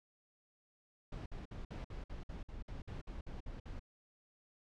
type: noise bursts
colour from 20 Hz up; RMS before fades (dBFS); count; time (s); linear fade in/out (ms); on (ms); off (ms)
brown; -45; 14; 1.12-3.795; 5; 140; 55
effects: low-pass 5000 Hz 12 dB/octave